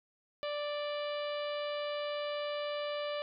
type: harmonic tone with a mistuned harmonic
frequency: 587.3 Hz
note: D5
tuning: in tune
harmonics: 1 / 2 / 3 / 4 / 5 / 6 / 7 / 8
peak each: -35 / -43 / -48 / -48 / -46 / -50 / -52 / -56 dBFS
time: 0.43-3.22 s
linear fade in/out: 0 ms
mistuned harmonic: 7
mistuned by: -35 cents
effects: none